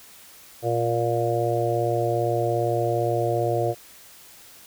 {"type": "harmonic tone", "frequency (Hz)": 117.5, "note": "A#2", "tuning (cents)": 14, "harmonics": [1, 3, 4, 5, 6], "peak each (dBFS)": [-27, -27, -27, -27, -27], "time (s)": [0.62, 3.75], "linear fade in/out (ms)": 50, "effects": ["white hiss -48 dBFS RMS until 4.66 s"]}